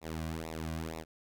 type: tone with flanger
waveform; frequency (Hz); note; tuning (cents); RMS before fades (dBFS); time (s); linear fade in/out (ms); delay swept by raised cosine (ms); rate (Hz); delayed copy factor
sawtooth; 80.4; E2; -43; -39; 0.01-1.05; 50; 0.63 to 2.33; 2.1; -0.95
effects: none